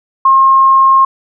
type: tone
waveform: sine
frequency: 1071 Hz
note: C6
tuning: 40 cents sharp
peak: -4 dBFS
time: 0.25-1.05 s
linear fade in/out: 5 ms
effects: none